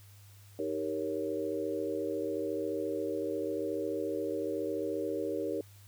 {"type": "chord", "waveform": "sine", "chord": "Eb dominant seventh", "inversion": "none", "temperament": "equal", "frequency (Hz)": [311.1, 392, 466.2, 554.4], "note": ["Eb4", "G4", "Bb4", "Db5"], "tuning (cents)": [0, 0, 0, 0], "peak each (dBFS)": [-37, -37, -36, -38], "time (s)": [0.59, 5.61], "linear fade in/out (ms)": 2, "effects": ["added 100 Hz sine -53 dBFS peak until 5.87 s", "white hiss -61 dBFS RMS until 5.87 s"]}